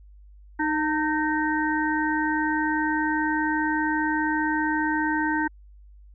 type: harmonic tone with a mistuned harmonic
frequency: 309.2 Hz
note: D#4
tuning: 11 cents flat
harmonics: 1 / 3 / 5 / 6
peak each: -25 / -27 / -28 / -31 dBFS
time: 0.59-5.48 s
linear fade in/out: 10 ms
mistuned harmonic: 3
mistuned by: -38 cents
effects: added 50 Hz sine -46 dBFS peak until 6.14 s